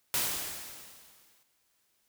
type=noise with exponential decay; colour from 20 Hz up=white; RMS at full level=-28 dBFS; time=0.14-1.43 s; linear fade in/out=1 ms; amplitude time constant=280 ms; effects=white hiss -73 dBFS RMS until 2.08 s